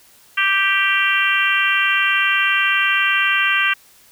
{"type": "harmonic tone", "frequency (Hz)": 392, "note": "G4", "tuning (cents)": 0, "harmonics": [3, 4, 5, 6, 7, 8], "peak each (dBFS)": [-23, -19, -22, -22, -20, -25], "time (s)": [0.37, 3.74], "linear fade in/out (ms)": 10, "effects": ["white hiss -50 dBFS RMS until 4.11 s"]}